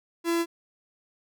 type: tone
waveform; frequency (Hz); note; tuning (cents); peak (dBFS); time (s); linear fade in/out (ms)
45% pulse; 337.1; E4; +39; -23; 0.24-0.46; 50
effects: none